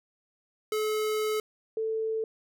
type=tone pair in turn; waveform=square / sine; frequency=430 / 442.6 Hz; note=A4 / A4; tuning=-40 / +10 cents; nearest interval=minor second; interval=50 cents; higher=second; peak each=-27 dBFS; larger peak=neither; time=0.72-1.4 / 1.77-2.24 s; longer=first; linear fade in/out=2 ms; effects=none